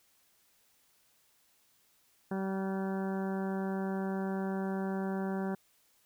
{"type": "harmonic tone with a mistuned harmonic", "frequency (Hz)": 192.1, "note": "G3", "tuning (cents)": -35, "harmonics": [1, 2, 3, 4, 5, 6, 7, 8, 9], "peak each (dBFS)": [-33, -38, -44, -43, -48, -52, -51, -50, -54], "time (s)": [2.31, 5.55], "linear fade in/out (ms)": 5, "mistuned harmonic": 7, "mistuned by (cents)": 57, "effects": ["white hiss -69 dBFS RMS until 6.05 s"]}